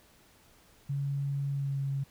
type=tone with pitch glide; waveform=sine; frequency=140 to 137.75 Hz; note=C#3 to C#3; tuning=+18 to -11 cents; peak=-29 dBFS; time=0.89-2.04 s; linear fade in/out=10 ms; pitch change=-29 cents; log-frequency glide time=1.52-1.79 s; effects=pink hiss -61 dBFS RMS until 2.1 s